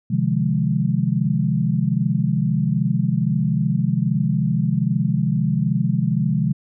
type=chord; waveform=sine; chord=F minor seventh; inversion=second; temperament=equal with one note detuned; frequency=130.81 / 152.19 / 174.61 / 207.7 Hz; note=C3 / Eb3 / F3 / Ab3; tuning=0 / -38 / 0 / 0 cents; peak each=-22 / -22 / -22 / -23 dBFS; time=0.1-6.53 s; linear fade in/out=10 ms; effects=none